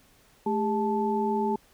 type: tone cluster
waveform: sine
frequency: 216.5 / 402.7 / 874 Hz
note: A3 / G4 / A5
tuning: -28 / +47 / -12 cents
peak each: -28 dBFS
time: 0.46-1.56 s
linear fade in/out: 5 ms
effects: pink hiss -60 dBFS RMS until 1.73 s